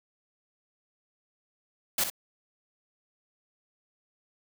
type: noise with echo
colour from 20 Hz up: white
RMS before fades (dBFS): -26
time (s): 1.98-2.04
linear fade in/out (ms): 5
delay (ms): 61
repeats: 1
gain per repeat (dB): -8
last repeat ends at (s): 2.101
effects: none